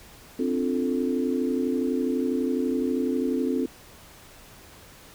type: chord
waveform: sine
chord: D minor seventh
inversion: third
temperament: equal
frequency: 261.6 / 293.7 / 349.2 / 440 Hz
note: C4 / D4 / F4 / A4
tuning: 0 / 0 / 0 / 0 cents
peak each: -25 / -31 / -30 / -30 dBFS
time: 0.39-3.66 s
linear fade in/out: 5 ms
effects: pink hiss -49 dBFS RMS until 5.14 s